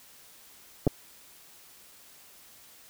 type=clicks; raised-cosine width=2 ms; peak=-10 dBFS; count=2; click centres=0.868 / 0.875 s; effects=white hiss -54 dBFS RMS until 2.89 s